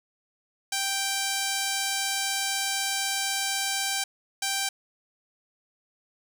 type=tone bursts at uneven times; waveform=5% pulse; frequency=784 Hz; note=G5; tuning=in tune; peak=-14 dBFS; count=2; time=0.72-4.04 / 4.42-4.69 s; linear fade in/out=5 ms; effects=none

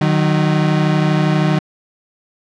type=tone pair together; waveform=35% pulse; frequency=153.94 / 186.5 Hz; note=D#3 / F#3; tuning=-18 / +14 cents; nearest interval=minor third; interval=332 cents; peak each=-12 / -16 dBFS; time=0.01-1.59 s; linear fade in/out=5 ms; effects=low-pass 4000 Hz 12 dB/octave

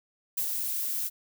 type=noise with ADSR envelope; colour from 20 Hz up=violet; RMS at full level=-28 dBFS; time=0.37-1.1 s; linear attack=9 ms; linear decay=77 ms; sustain=-3 dB; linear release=34 ms; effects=none

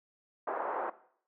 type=band-pass noise; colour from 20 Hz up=white; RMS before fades=-35 dBFS; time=0.47-0.9 s; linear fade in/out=5 ms; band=390 to 1200 Hz; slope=24 dB/octave; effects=noise-tail reverb RT60 0.6 s tail -17 dB re dry + low-pass 2000 Hz 12 dB/octave

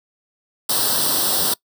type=noise with comb filter; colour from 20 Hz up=white; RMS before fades=-19 dBFS; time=0.69-1.54 s; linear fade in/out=5 ms; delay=0.22 ms; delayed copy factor=+0.85; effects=noise-tail reverb RT60 0.1 s tail -23 dB re dry + high-pass 150 Hz 12 dB/octave

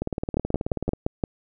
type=two click trains; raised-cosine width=2 ms; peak=-9 / -13 dBFS; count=6 / 18; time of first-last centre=0.37-1.238 / 0.02-0.934 s; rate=5.76 / 18.6 Hz; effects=none

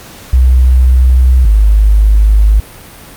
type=tone pair in turn; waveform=sine; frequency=63.4 / 52.06 Hz; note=B1 / G#1; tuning=+46 / +5 cents; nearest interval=minor third; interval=341 cents; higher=first; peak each=-3 dBFS; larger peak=neither; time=0.33-1.45 / 1.45-2.6 s; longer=second; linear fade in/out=5 ms; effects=pink hiss -33 dBFS RMS until 3.16 s + Opus 48 kbps

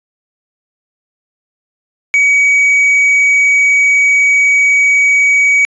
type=tone; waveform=triangle; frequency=2264 Hz; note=C#7; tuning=36 cents sharp; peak=-5 dBFS; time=2.14-5.65 s; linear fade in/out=0 ms; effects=resampled to 22050 Hz

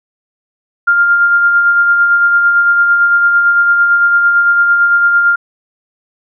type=tone with tremolo; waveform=sine; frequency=1400 Hz; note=F6; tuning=4 cents sharp; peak=-5 dBFS; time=0.87-5.36 s; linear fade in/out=10 ms; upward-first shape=sine; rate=8.9 Hz; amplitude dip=35%; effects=none

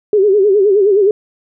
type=tone with vibrato; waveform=sine; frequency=401.5 Hz; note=G4; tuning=41 cents sharp; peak=-7 dBFS; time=0.13-1.11 s; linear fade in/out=2 ms; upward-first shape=sine; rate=9.6 Hz; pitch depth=110 cents each way; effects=none

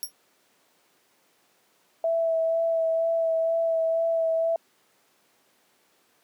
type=tone with exponential decay; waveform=5% pulse; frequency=5588 Hz; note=F8; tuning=in tune; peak=-19 dBFS; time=0.03-0.12 s; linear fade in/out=0 ms; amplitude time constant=19 ms
type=tone with vibrato; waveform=sine; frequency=657 Hz; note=E5; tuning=6 cents flat; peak=-21 dBFS; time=2.04-4.56 s; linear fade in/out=2 ms; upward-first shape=sine; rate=2.1 Hz; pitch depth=16 cents each way
effects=pink hiss -64 dBFS RMS until 6.23 s + high-pass 300 Hz 12 dB/octave

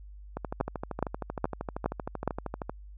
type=two click trains; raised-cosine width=1 ms; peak=-19 / -12 dBFS; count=31 / 5; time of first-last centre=0.37-2.696 / 0.61-2.277 s; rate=12.9 / 2.4 Hz; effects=added 50 Hz sine -44 dBFS peak until 2.97 s

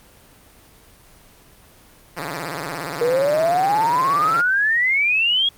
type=tone with vibrato; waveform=5% pulse; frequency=156 Hz; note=D#3; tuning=5 cents sharp; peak=-15 dBFS; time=2.16-4.42 s; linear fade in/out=20 ms; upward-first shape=sine; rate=17 Hz; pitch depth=230 cents each way
type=exponential sweep; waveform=sine; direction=up; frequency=466.2 to 3337 Hz; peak=-15 dBFS; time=3.01-5.49 s; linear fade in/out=5 ms
effects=pink hiss -49 dBFS RMS until 5.57 s + Opus 24 kbps

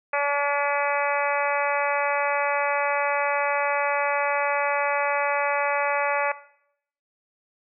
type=harmonic tone with a mistuned harmonic; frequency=286.2 Hz; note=D4; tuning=45 cents flat; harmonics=2 / 3 / 4 / 5 / 6 / 7 / 8 / 9; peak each=-26 / -28 / -29 / -30 / -31 / -31 / -32 / -33 dBFS; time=0.13-6.32 s; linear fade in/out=5 ms; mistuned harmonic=9; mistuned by=-23 cents; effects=noise-tail reverb RT60 0.7 s tail -18 dB re dry

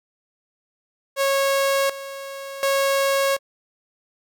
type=tone with tremolo; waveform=sawtooth; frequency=549 Hz; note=C#5; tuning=17 cents flat; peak=-14 dBFS; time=1.16-3.39 s; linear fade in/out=50 ms; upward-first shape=square; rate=0.68 Hz; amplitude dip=80%; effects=none

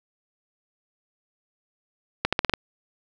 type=accelerating click train; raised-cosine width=0.3 ms; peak=-4 dBFS; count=6; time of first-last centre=2.25-2.537 s; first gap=76 ms; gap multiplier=0.86; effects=none

